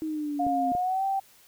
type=exponential sweep; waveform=sine; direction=down; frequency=317.4 to 261.6 Hz; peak=-28 dBFS; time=0.02-0.72 s; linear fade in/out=0 ms
type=tone with pitch glide; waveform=sine; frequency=710 to 778.7 Hz; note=F5 to G5; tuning=+28 to -12 cents; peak=-24 dBFS; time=0.39-1.2 s; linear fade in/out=10 ms; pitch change=+160 cents; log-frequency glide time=0.74-1.04 s
type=clicks; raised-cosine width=2 ms; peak=-23 dBFS; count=2; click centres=0.467 / 0.751 s
effects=white hiss -57 dBFS RMS until 1.47 s